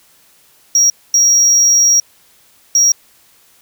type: tone bursts at uneven times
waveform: triangle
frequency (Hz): 5660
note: F8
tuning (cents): +22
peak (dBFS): -6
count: 3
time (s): 0.75-0.9 / 1.14-2 / 2.75-2.92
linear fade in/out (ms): 2
effects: white hiss -50 dBFS RMS until 3.61 s